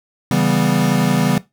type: chord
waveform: square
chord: C# half-diminished seventh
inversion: none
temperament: equal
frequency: 138.59 / 164.81 / 196 / 246.9 Hz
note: C#3 / E3 / G3 / B3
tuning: 0 / 0 / 0 / 0 cents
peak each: -20 dBFS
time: 0.31-1.38 s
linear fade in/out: 2 ms
effects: noise-tail reverb RT60 0.2 s tail -18 dB re dry